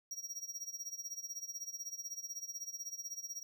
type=tone with tremolo; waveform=square; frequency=5670 Hz; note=F8; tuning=25 cents sharp; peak=-39 dBFS; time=0.11-3.43 s; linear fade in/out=2 ms; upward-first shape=sine; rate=16 Hz; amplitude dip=85%; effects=none